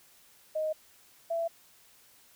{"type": "tone pair in turn", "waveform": "sine", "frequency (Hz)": [623, 667.7], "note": ["D#5", "E5"], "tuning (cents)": [2, 22], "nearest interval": "minor second", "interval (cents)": 120, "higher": "second", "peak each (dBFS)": -28, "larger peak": "neither", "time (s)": [[0.55, 0.73], [1.3, 1.48]], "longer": "neither", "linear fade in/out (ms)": 10, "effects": ["white hiss -60 dBFS RMS until 2.35 s"]}